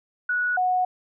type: tone pair in turn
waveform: sine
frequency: 1467 / 733.5 Hz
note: F#6 / F#5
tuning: -15 / -15 cents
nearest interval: octave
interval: 1200 cents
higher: first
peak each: -21 / -19 dBFS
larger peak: second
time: 0.29-0.57 / 0.57-0.85 s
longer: neither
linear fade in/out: 5 ms
effects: none